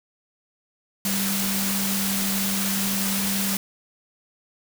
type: tone in noise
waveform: sine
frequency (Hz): 196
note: G3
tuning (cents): 0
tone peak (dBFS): -26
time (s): 1.05-3.57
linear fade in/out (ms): 2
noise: white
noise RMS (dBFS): -26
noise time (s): 1.05-3.57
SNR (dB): -3
effects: none